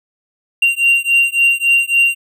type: beating tone pair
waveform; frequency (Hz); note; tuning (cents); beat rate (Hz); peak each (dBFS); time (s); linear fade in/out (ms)
triangle; 2766 / 2769.6; F7 / F7; -17 / -15; 3.6; -12; 0.62-2.15; 5
effects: none